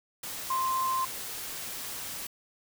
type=tone in noise; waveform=sine; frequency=1046.5 Hz; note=C6; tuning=in tune; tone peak=-26 dBFS; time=0.5-1.05 s; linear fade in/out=5 ms; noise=white; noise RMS=-38 dBFS; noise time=0.23-2.27 s; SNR=+9 dB; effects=none